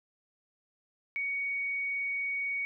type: tone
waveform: sine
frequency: 2239 Hz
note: C#7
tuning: 17 cents sharp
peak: -30 dBFS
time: 1.16-2.65 s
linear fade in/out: 0 ms
effects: none